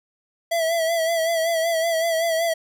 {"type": "tone with vibrato", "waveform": "square", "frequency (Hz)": 660, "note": "E5", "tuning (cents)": 2, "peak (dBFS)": -20, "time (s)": [0.51, 2.54], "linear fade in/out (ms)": 10, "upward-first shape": "sine", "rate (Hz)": 5.3, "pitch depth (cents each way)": 47, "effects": []}